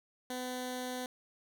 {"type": "tone with notch filter", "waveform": "10% pulse", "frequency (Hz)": 252, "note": "B3", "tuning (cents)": 35, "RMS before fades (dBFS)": -39, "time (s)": [0.3, 1.06], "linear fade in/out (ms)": 2, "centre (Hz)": 1200, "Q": 1.5, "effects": []}